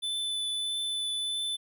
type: tone with vibrato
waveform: square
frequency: 3504 Hz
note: A7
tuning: 8 cents flat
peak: -30 dBFS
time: 0.02-1.57 s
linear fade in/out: 20 ms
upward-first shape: triangle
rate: 1.6 Hz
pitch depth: 11 cents each way
effects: none